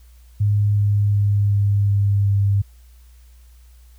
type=tone with pitch steps; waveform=sine; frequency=103.2 / 102.55 / 101.9 / 101.25 / 100.61 / 99.97 Hz; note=G#2 / G#2 / G#2 / G#2 / G2 / G2; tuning=-10 / -21 / -32 / -43 / +46 / +34 cents; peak=-14 dBFS; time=0.4-2.62 s; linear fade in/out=10 ms; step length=370 ms; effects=added 60 Hz sine -44 dBFS peak until 3.98 s + white hiss -59 dBFS RMS until 3.98 s